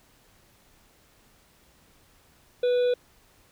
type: harmonic tone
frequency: 492.3 Hz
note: B4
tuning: 6 cents flat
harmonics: 1 / 3 / 5 / 7 / 8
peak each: -20 / -41 / -45 / -42 / -45 dBFS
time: 2.63-2.94 s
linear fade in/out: 5 ms
effects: pink hiss -60 dBFS RMS until 3.51 s

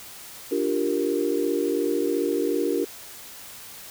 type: chord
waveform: sine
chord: G minor seventh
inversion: second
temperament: equal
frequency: 293.7 / 349.2 / 392 / 466.2 Hz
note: D4 / F4 / G4 / Bb4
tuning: 0 / 0 / 0 / 0 cents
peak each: -27 dBFS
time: 0.51-2.85 s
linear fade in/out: 10 ms
effects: white hiss -42 dBFS RMS until 3.9 s

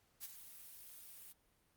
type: noise with ADSR envelope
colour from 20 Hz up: blue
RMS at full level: -45 dBFS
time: 0.2-1.33 s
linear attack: 41 ms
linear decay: 30 ms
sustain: -10 dB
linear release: 14 ms
effects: pink hiss -75 dBFS RMS until 1.76 s + Opus 48 kbps

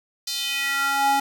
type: tone with high-pass filter sweep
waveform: square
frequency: 277.2 Hz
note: C#4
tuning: in tune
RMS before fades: -23 dBFS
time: 0.27-1.2 s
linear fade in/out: 5 ms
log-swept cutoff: 4600 to 630 Hz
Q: 2.9
effects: none

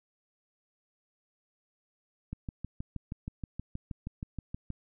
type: click train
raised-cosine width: 5 ms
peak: -24 dBFS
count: 16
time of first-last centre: 2.33-4.703 s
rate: 6.32 Hz
effects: none

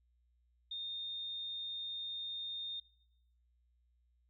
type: tone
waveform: sine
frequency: 3655 Hz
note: A#7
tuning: 35 cents flat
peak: -39 dBFS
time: 0.71-2.8 s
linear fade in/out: 5 ms
effects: noise-tail reverb RT60 0.7 s tail -18 dB re dry + added 60 Hz sine -70 dBFS peak until 4.29 s

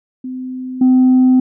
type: tone with level steps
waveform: sine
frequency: 256.2 Hz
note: C4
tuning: 36 cents flat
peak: -22 / -5 dBFS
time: 0.24-1.4 s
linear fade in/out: 5 ms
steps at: 0.81 s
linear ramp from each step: 5 ms
effects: tanh soft clip ceiling -5 dBFS

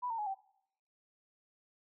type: tone with pitch steps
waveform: sine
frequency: 987.8 / 911.1 / 840.3 / 775 Hz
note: B5 / A#5 / G#5 / G5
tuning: 0 / -40 / +20 / -20 cents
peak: -34 dBFS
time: 0.02-0.348 s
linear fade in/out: 20 ms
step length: 82 ms
effects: noise-tail reverb RT60 0.7 s tail -21 dB re dry

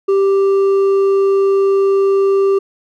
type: tone with hard clipping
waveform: sine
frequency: 392 Hz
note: G4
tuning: in tune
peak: -11 dBFS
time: 0.08-2.59 s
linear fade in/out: 10 ms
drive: 4 dB
effects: none

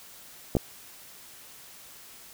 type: clicks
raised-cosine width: 2 ms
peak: -10 dBFS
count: 2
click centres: 0.552 / 0.568 s
effects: white hiss -49 dBFS RMS until 2.33 s

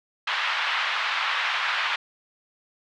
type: band-pass noise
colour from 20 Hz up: pink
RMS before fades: -26 dBFS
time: 0.27-1.96 s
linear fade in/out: 5 ms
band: 1000 to 3500 Hz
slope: 24 dB/octave
effects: none

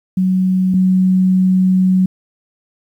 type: tone pair in turn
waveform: sine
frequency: 186.1 / 186.1 Hz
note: F#3 / F#3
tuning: +10 / +10 cents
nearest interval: unison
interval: 0 cents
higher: neither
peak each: -11 / -9 dBFS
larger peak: second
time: 0.17-0.74 / 0.74-2.06 s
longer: second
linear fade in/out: 5 ms
effects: 8-bit

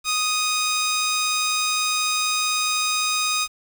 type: tone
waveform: 10% pulse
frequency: 1244.5 Hz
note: D#6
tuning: in tune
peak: -12 dBFS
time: 0.04-3.48 s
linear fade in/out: 50 ms
effects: 7-bit

